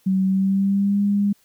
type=tone with pitch glide; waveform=sine; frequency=189.9 to 202.4 Hz; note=F#3 to G#3; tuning=+45 to -44 cents; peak=-16 dBFS; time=0.06-1.33 s; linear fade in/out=10 ms; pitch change=+111 cents; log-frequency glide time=0.25-1.01 s; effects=white hiss -60 dBFS RMS until 1.44 s